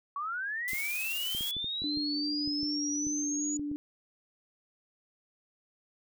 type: linear sweep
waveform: sine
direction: up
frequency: 1108.7 to 6900 Hz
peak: -32 dBFS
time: 0.16-3.57 s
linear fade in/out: 2 ms
type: noise with tremolo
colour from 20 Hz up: blue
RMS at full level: -37 dBFS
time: 0.68-1.51 s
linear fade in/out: 0 ms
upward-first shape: triangle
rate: 19 Hz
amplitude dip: 30%
type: clicks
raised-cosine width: 3 ms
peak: -31 dBFS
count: 12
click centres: 0.733 / 1.349 / 1.409 / 1.567 / 1.644 / 1.82 / 1.973 / 2.476 / 2.631 / 3.069 / 3.595 / 3.715 s
type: tone with vibrato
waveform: sine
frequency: 293.9 Hz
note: D4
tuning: 1 cent sharp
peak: -32 dBFS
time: 1.84-3.76 s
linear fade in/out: 0 ms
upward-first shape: triangle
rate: 2.6 Hz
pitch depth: 12 cents each way
effects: none